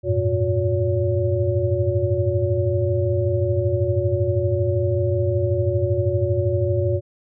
sine tone cluster, 90.3 / 102.7 / 115.6 / 361.2 / 567 Hz, F#2 / G#2 / A#2 / F#4 / C#5, -42 / -19 / -14 / -42 / +39 cents, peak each -24 dBFS, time 0.03-7.01 s, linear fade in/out 50 ms, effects none

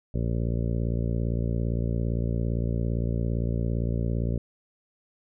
harmonic tone, 57.6 Hz, A#1, 20 cents flat, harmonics 1 / 2 / 3 / 4 / 5 / 6 / 7 / 8 / 9 / 10, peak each -28 / -28 / -32 / -35 / -41 / -41 / -40 / -43 / -43 / -44 dBFS, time 0.14-4.38 s, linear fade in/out 5 ms, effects none

